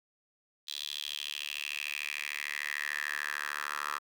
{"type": "tone with high-pass filter sweep", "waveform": "10% pulse", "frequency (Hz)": 73.42, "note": "D2", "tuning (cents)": 0, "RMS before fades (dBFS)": -37, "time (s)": [0.67, 3.99], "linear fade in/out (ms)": 20, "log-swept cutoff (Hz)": [3700, 1300], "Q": 5.3, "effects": []}